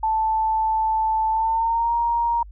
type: tone with pitch glide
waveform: sine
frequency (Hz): 880 to 937.7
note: A5 to A#5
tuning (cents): 0 to +10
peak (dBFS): -18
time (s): 0.03-2.43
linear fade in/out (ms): 5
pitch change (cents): +110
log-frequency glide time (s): 1.3-1.93
effects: added 50 Hz sine -38 dBFS peak until 2.51 s